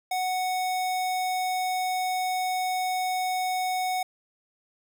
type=tone; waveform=square; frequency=740 Hz; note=F#5; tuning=in tune; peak=-26 dBFS; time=0.11-4.03 s; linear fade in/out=5 ms; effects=none